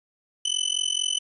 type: tone with amplitude modulation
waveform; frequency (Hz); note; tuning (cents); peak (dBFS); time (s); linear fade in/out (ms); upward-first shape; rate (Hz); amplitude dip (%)
sawtooth; 3014; F#7; +31; -16; 0.45-1.19; 5; sine; 44.4; 100
effects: resampled to 24000 Hz